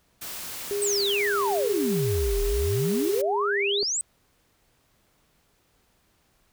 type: noise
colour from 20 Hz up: white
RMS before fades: -36 dBFS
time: 0.21-3.22 s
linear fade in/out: 10 ms
type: tone with vibrato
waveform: sine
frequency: 404.1 Hz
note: G#4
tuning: 47 cents flat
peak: -25 dBFS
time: 0.71-3.83 s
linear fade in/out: 0 ms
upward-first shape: triangle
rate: 2.3 Hz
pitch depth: 23 cents each way
type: exponential two-way sweep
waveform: sine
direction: down then up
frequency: 8490 to 36.39 to 8490 Hz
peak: -24 dBFS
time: 0.82-4.01 s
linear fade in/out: 0 ms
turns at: 2.42 s
effects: pink hiss -66 dBFS RMS until 6.52 s